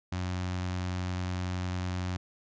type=tone with notch filter; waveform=sawtooth; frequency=90.9 Hz; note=F#2; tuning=30 cents flat; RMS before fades=-33 dBFS; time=0.12-2.17 s; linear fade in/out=5 ms; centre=450 Hz; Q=1.6; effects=resampled to 16000 Hz